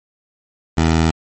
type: tone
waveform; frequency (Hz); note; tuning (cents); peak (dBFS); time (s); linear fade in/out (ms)
15% pulse; 81; E2; -30; -6; 0.77-1.11; 10
effects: MP3 32 kbps